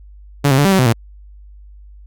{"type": "tone with pitch steps", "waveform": "sawtooth", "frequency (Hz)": [142.7, 133.1, 144.3, 195.1, 190.4, 128.2, 115.1], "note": ["D3", "C3", "D3", "G3", "F#3", "C3", "A#2"], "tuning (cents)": [-49, 30, -30, -8, 50, -35, -22], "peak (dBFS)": -6, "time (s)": [0.44, 0.93], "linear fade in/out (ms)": 10, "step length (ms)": 70, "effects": ["added 50 Hz sine -37 dBFS peak until 2.06 s", "Opus 48 kbps"]}